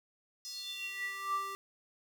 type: tone with high-pass filter sweep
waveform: square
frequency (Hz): 392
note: G4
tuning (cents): 0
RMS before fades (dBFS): -39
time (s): 0.45-1.55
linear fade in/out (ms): 0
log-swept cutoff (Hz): 5400 to 810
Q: 7.3
effects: 11-bit